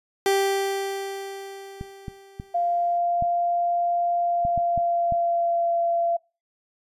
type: tone with exponential decay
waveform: 30% pulse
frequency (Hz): 392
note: G4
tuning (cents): 0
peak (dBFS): -15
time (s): 0.26-2.98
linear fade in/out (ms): 1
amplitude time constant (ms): 590
type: clicks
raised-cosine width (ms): 5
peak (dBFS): -20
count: 8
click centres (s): 1.811 / 2.082 / 2.399 / 3.224 / 4.451 / 4.577 / 4.777 / 5.123
type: tone with pitch glide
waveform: sine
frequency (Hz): 695 to 682.7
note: F5 to F5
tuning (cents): -9 to -40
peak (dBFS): -20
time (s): 2.54-6.17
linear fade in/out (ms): 10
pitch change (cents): -31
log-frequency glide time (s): 4.19-5.75
effects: noise-tail reverb RT60 0.3 s tail -25 dB re dry + resampled to 32000 Hz